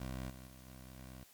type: tone with level steps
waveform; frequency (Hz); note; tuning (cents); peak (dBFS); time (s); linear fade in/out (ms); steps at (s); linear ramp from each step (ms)
15% pulse; 64.4; C2; -27; -34 / -44 / -48 / -45 / -43; 0-1.24; 5; 0.29 / 0.46 / 0.66 / 0.97; 20
effects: white hiss -63 dBFS RMS until 1.33 s + MP3 96 kbps